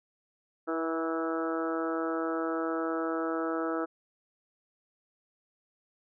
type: harmonic tone with a mistuned harmonic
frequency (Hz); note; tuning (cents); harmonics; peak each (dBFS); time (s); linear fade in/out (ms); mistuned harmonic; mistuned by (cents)
163.2; E3; -17; 2 / 3 / 4 / 5 / 6 / 7 / 8 / 9 / 10; -32 / -35 / -37 / -44 / -46 / -45 / -36 / -44 / -49; 0.67-3.86; 20; 3; -16
effects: none